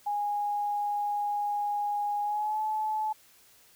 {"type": "tone with pitch glide", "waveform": "sine", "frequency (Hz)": [824, 862.5], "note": ["G#5", "A5"], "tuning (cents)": [-14, -35], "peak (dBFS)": -27, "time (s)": [0.06, 3.13], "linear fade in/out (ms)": 10, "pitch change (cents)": 79, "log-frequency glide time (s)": [2.22, 2.6], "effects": ["white hiss -59 dBFS RMS until 3.75 s"]}